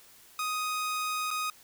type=tone with dropouts; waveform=sawtooth; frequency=1249 Hz; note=D#6; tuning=6 cents sharp; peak=-26 dBFS; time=0.39-1.5 s; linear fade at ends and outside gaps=2 ms; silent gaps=1.306-1.311 s; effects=white hiss -56 dBFS RMS until 1.63 s